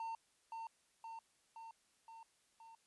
triangle tone with echo, 906 Hz, A#5, 50 cents flat, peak -39 dBFS, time 0-0.15 s, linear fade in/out 2 ms, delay 520 ms, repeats 5, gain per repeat -3 dB, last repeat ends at 2.75 s, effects white hiss -75 dBFS RMS until 2.86 s + resampled to 24000 Hz

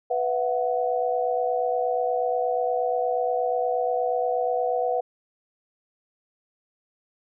sine chord, B suspended fourth, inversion none, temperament equal with one note detuned, 493.9 / 671.6 / 740 Hz, B4 / E5 / F#5, 0 / +32 / 0 cents, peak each -25 / -28 / -26 dBFS, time 0.1-5.01 s, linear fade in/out 10 ms, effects none

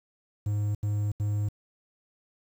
triangle tone bursts, 103.83 Hz, G#2, in tune, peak -23 dBFS, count 3, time 0.46-1.488 s, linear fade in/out 5 ms, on 290 ms, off 79 ms, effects 9-bit

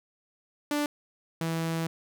sawtooth tone pair in turn, 293.7 / 163.98 Hz, D4 / E3, 0 / -9 cents, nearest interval minor seventh, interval 1009 cents, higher first, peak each -22 / -24 dBFS, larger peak first, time 0.71-0.86 / 1.41-1.87 s, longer second, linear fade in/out 2 ms, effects none

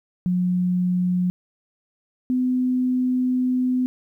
sine tone pair in turn, 180.2 / 253.1 Hz, F#3 / B3, -45 / +43 cents, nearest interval tritone, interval 588 cents, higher second, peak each -18 dBFS, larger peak neither, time 0.26-1.3 / 2.3-3.86 s, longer second, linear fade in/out 0 ms, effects 10-bit

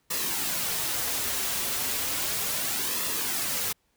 white noise with flanger, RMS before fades -29 dBFS, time 0.1-3.73 s, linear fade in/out 10 ms, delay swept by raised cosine 1.3 to 6.5 ms, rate 0.34 Hz, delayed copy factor -0.55, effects pink hiss -71 dBFS RMS until 3.96 s

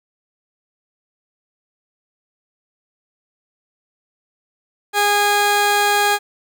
15% pulse tone pair together, 410.6 / 821.2 Hz, G#4 / G#5, -20 / -20 cents, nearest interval octave, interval 1200 cents, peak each -12 dBFS, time 4.93-6.19 s, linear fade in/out 50 ms, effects none

